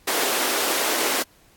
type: high-pass noise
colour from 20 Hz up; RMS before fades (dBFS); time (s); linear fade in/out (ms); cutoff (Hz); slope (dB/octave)
pink; -23; 0.07-1.23; 10; 320; 24
effects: pink hiss -56 dBFS RMS until 1.56 s + AAC 64 kbps